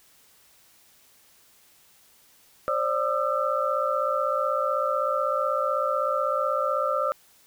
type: tone cluster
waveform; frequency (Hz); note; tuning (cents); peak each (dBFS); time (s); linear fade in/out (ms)
sine; 535 / 591 / 1210 / 1333; C5 / D5 / D#6 / E6; +38 / +11 / -49 / +19; -28; 2.68-7.12; 0
effects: white hiss -58 dBFS RMS until 7.46 s